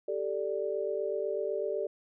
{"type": "chord", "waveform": "sine", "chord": "G suspended second", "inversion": "none", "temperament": "equal", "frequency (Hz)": [392, 440, 587.3], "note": ["G4", "A4", "D5"], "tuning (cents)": [0, 0, 0], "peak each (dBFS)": -34, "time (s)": [0.08, 1.87], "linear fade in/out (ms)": 5, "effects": []}